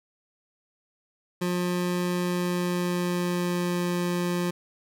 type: tone with pitch glide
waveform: 25% pulse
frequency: 178 to 176.16 Hz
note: F3 to F3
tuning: +33 to +15 cents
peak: -21 dBFS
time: 1.41-4.51 s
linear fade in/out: 10 ms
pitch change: -18 cents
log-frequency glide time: 2.11-3.94 s
effects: none